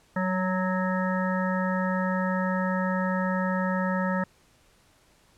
harmonic tone with a mistuned harmonic, 185 Hz, F#3, in tune, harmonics 1 / 3 / 5 / 7 / 9 / 10, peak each -26 / -31 / -33 / -34 / -36 / -36 dBFS, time 0.16-4.24 s, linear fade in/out 5 ms, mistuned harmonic 1, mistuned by +21 cents, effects pink hiss -61 dBFS RMS until 5.37 s + low-pass 11000 Hz 12 dB/octave

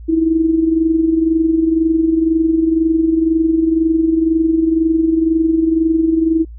sine tone with amplitude modulation, 324.2 Hz, E4, 29 cents flat, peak -8 dBFS, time 0.08-6.45 s, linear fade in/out 20 ms, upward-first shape sine, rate 22 Hz, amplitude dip 60%, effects noise-tail reverb RT60 0.1 s tail -26 dB re dry + added 57 Hz sine -30 dBFS peak until 6.58 s

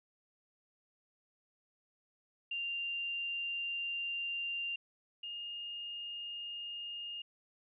sine tone pair in turn, 2786 / 2835 Hz, F7 / F7, -5 / +25 cents, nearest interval unison, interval 30 cents, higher second, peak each -35 / -40 dBFS, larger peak first, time 2.51-4.76 / 5.23-7.22 s, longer first, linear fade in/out 5 ms, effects none

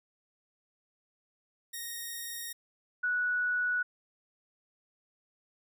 5% pulse / sine tone pair in turn, 1864.7 / 1471.9 Hz, A#6 / F#6, 0 / -9 cents, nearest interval major third, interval 409 cents, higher first, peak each -27 dBFS, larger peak neither, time 1.73-2.53 / 3.03-3.83 s, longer neither, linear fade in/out 10 ms, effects none

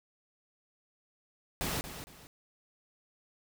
pink noise with echo, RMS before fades -34 dBFS, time 1.61-1.81 s, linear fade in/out 0 ms, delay 230 ms, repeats 2, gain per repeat -10 dB, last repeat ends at 2.27 s, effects none

